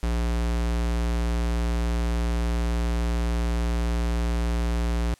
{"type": "tone", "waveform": "square", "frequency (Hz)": 58.27, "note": "A#1", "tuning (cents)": 0, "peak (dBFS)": -23, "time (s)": [0.03, 5.14], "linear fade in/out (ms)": 0, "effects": ["white hiss -57 dBFS RMS until 5.19 s", "low-pass 10000 Hz 12 dB/octave"]}